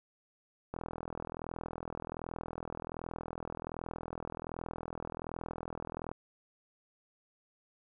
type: click train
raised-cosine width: 1 ms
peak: -25 dBFS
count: 223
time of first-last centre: 0.74-6.115 s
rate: 41.3 Hz
effects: none